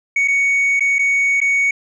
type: tone with dropouts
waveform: sine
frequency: 2231 Hz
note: C#7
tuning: 11 cents sharp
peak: -10 dBFS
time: 0.16-1.71 s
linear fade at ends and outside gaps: 5 ms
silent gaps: 0.277-0.282 / 0.796-0.806 / 0.985-0.991 / 1.404-1.414 s
effects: tanh soft clip ceiling -12 dBFS